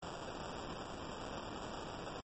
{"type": "noise with sample-and-hold", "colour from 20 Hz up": "blue", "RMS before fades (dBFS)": -45, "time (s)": [0.02, 2.21], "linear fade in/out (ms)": 10, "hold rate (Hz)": 2100, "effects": ["MP3 32 kbps"]}